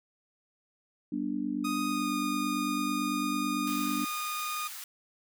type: chord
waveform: sine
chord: G major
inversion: none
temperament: just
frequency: 196 / 245 / 294 Hz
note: G3 / B3 / D4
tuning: 0 / -14 / +2 cents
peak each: -37 / -34 / -32 dBFS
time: 1.12-4.05 s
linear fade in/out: 5 ms
type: tone with pitch glide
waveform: sawtooth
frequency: 1244.5 to 1226.7 Hz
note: D#6 to D#6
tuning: 0 to -25 cents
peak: -29 dBFS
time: 1.64-4.68 s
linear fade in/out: 10 ms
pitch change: -25 cents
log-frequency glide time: 1.86-2.13 s
type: high-pass noise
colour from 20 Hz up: white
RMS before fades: -42 dBFS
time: 3.67-4.84 s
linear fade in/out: 2 ms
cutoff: 990 Hz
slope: 24 dB/octave
effects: none